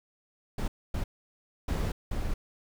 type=noise bursts at uneven times; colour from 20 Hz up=brown; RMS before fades=-30 dBFS; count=4; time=0.58-0.68 / 0.94-1.04 / 1.68-1.92 / 2.11-2.34 s; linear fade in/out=5 ms; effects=none